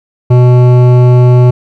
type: tone with hard clipping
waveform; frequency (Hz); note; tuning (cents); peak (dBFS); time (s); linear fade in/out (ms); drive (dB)
sine; 123.9; B2; +6; -4; 0.3-1.51; 10; 13
effects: none